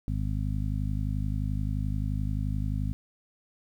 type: harmonic tone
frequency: 51.5 Hz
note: G#1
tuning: 14 cents flat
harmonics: 1 / 2 / 3 / 4 / 5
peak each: -30 / -31 / -35 / -38 / -39 dBFS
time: 0.08-2.93 s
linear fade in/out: 0 ms
effects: 10-bit